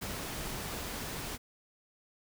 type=noise with ADSR envelope; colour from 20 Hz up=pink; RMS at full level=-36 dBFS; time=0.01-1.38 s; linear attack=18 ms; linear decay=4 ms; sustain=-3 dB; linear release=33 ms; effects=none